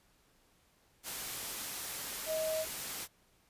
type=tone in noise; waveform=sine; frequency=633 Hz; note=D#5; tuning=30 cents sharp; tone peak=-32 dBFS; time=2.26-2.66 s; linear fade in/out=50 ms; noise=white; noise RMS=-40 dBFS; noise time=1.03-3.08 s; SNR=+5 dB; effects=pink hiss -69 dBFS RMS until 3.49 s + resampled to 32000 Hz